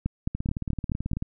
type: two click trains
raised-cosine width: 5 ms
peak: -17 / -13 dBFS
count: 17 / 6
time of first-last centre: 0.35-1.224 / 0.06-1.133 s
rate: 18.3 / 4.66 Hz
effects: none